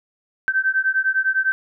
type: beating tone pair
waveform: sine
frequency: 1543 / 1552.9 Hz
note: G6 / G6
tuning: -28 / -17 cents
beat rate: 9.9 Hz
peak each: -20 dBFS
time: 0.48-1.52 s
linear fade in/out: 0 ms
effects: none